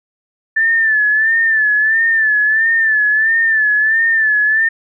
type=tone with vibrato; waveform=sine; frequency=1760 Hz; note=A6; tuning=in tune; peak=-10 dBFS; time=0.56-4.69 s; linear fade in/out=10 ms; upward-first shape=sine; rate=1.5 Hz; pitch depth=65 cents each way; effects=none